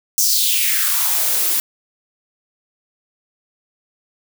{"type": "noise with high-pass filter sweep", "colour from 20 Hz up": "blue", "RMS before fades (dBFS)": -17, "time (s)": [0.18, 1.6], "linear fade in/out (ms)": 0, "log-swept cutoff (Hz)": [6400, 270], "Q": 3.7, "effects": []}